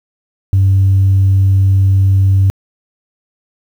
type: tone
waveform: sine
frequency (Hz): 96.6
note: G2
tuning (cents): -25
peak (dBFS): -5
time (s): 0.53-2.5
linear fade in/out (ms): 0
effects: tanh soft clip ceiling -4 dBFS + 7-bit